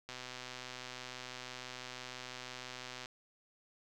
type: click train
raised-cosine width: 0.2 ms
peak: -27 dBFS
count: 375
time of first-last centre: 0.09-3.058 s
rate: 126 Hz
effects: none